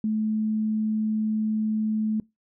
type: tone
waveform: sine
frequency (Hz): 216.5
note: A3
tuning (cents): -28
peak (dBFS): -22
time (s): 0.04-2.2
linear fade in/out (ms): 2
effects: noise-tail reverb RT60 0.2 s tail -23 dB re dry